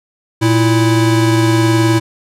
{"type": "tone pair together", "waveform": "square", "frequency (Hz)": [115.69, 327.7], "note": ["A#2", "E4"], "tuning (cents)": [-13, -10], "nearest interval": "octave + tritone", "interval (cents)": 1803, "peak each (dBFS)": -13, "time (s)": [0.41, 2], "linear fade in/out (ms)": 20, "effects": ["low-pass 11000 Hz 12 dB/octave"]}